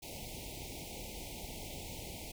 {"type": "band-stop noise", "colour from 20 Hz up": "pink", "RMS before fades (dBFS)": -45, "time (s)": [0.02, 2.32], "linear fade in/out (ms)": 10, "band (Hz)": [900, 2100], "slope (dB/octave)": 96, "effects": []}